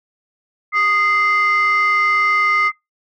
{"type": "tone pair together", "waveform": "sine", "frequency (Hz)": [1238, 2082], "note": ["D#6", "C7"], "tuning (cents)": [-9, -9], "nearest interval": "major sixth", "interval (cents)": 900, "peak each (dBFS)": -14, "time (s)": [0.72, 2.72], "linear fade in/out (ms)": 50, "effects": ["noise-tail reverb RT60 0.2 s tail -25 dB re dry", "tanh soft clip ceiling -9 dBFS"]}